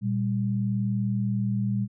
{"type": "tone pair together", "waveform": "sine", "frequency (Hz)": [118.09, 198.6], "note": ["A#2", "G3"], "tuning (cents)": [23, 23], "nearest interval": "major sixth", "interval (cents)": 900, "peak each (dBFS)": -26, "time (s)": [0.01, 1.88], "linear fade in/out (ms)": 50, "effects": []}